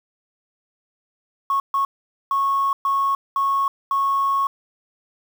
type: tone bursts at uneven times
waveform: sine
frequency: 1100 Hz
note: C#6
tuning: 14 cents flat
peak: -16 dBFS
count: 6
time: 1.5-1.6 / 1.74-1.85 / 2.31-2.73 / 2.85-3.15 / 3.36-3.68 / 3.91-4.47 s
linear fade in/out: 2 ms
effects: tanh soft clip ceiling -13 dBFS + 7-bit